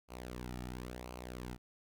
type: tone with flanger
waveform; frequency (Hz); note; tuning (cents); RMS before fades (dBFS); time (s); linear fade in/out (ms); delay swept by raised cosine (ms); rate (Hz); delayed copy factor
sawtooth; 61.74; B1; 0; -45; 0.08-1.58; 50; 0.55 to 1.95; 0.96; -0.65
effects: none